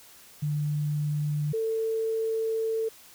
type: tone pair in turn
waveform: sine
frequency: 148.5 / 446.4 Hz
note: D3 / A4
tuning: +20 / +25 cents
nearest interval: octave + perfect fifth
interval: 1905 cents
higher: second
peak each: -25 dBFS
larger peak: neither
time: 0.42-1.53 / 1.53-2.89 s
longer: second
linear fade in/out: 10 ms
effects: white hiss -52 dBFS RMS until 3.14 s